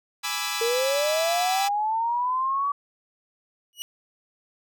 10% pulse chord, E dominant seventh, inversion first, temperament equal with one note detuned, 830.6 / 991.2 / 1174.7 / 1318.5 Hz, G#5 / B5 / D6 / E6, 0 / +6 / 0 / 0 cents, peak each -24 dBFS, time 0.23-1.69 s, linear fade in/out 20 ms
sine linear sweep, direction up, 452.7 to 1146 Hz, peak -22 dBFS, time 0.61-2.72 s, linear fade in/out 5 ms
sawtooth tone with exponential growth, 2913 Hz, F#7, 28 cents flat, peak -24 dBFS, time 3.73-3.82 s, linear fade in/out 0 ms, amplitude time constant 18 ms
effects none

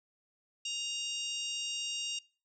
harmonic tone, 936 Hz, A#5, 7 cents sharp, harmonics 3 / 4 / 5 / 6 / 7 / 8 / 9, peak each -36 / -44 / -49 / -43 / -49 / -46 / -52 dBFS, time 0.65-2.19 s, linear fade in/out 5 ms, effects noise-tail reverb RT60 0.4 s tail -23 dB re dry

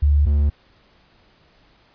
sine / triangle tone pair in turn, 72.6 / 72.6 Hz, D2 / D2, -19 / -19 cents, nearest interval unison, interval 0 cents, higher neither, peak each -12 dBFS, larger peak neither, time 0.02-0.26 / 0.26-0.5 s, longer neither, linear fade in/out 10 ms, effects pink hiss -56 dBFS RMS until 1.94 s + resampled to 11025 Hz

